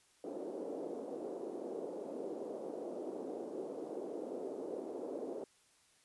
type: band-pass noise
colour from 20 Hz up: white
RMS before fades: -43 dBFS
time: 0.24-5.44 s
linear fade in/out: 2 ms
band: 300 to 500 Hz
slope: 24 dB/octave
effects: white hiss -69 dBFS RMS until 6.04 s + resampled to 24000 Hz